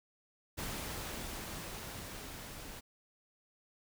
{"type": "noise with level ramp", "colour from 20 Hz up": "pink", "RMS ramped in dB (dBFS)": [-40, -48], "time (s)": [0.57, 2.81], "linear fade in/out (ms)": 20, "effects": []}